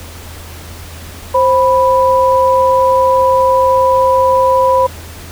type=tone pair together; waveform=sine; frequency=526 / 987.8 Hz; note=C5 / B5; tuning=+9 / 0 cents; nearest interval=major seventh; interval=1091 cents; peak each=-10 dBFS; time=1.34-4.87 s; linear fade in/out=10 ms; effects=added 83 Hz sine -31 dBFS peak until 5.31 s + pink hiss -33 dBFS RMS until 5.31 s